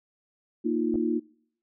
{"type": "chord", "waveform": "sine", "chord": "Bb suspended fourth", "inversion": "none", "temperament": "equal", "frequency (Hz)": [233.1, 311.1, 349.2], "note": ["Bb3", "Eb4", "F4"], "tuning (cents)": [0, 0, 0], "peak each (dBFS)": -28, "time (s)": [0.64, 1.2], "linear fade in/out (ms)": 20}
{"type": "clicks", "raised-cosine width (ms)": 2, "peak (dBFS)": -25, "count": 2, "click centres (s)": [0.942, 0.956]}
{"effects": ["noise-tail reverb RT60 0.7 s tail -25 dB re dry"]}